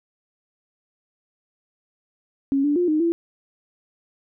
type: tone with pitch steps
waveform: sine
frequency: 275 / 291.4 / 353.8 / 308 / 337 Hz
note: C#4 / D4 / F4 / D#4 / E4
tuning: -14 / -13 / +23 / -17 / +38 cents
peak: -17 dBFS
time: 2.52-3.12 s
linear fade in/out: 0 ms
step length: 120 ms
effects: none